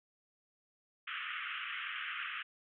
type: band-pass noise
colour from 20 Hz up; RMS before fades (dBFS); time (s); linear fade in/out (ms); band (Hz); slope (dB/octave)
pink; -41; 1.07-2.43; 10; 1200 to 3200; 96
effects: none